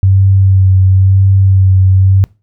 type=tone with vibrato; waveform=sine; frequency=95.6 Hz; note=G2; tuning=43 cents flat; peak=-4 dBFS; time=0.03-2.24 s; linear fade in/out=0 ms; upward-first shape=sine; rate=0.98 Hz; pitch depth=23 cents each way; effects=noise-tail reverb RT60 0.3 s tail -23 dB re dry